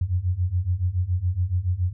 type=beating tone pair; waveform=sine; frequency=86.3 / 93.4 Hz; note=F2 / F#2; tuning=-20 / +17 cents; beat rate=7.1 Hz; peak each=-25 / -23 dBFS; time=0.01-1.93 s; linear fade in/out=5 ms; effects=none